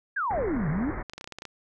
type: exponential two-way sweep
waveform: sine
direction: down then up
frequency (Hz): 1701 to 142.4 to 328.8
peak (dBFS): -25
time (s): 0.16-0.91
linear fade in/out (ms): 10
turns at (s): 0.69
type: low-pass noise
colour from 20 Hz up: pink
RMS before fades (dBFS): -34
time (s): 0.3-1.03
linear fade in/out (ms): 10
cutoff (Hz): 2100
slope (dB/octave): 96
type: clicks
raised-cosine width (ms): 0.2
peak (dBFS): -21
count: 10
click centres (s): 1.097 / 1.135 / 1.18 / 1.211 / 1.243 / 1.275 / 1.323 / 1.386 / 1.421 / 1.453
effects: none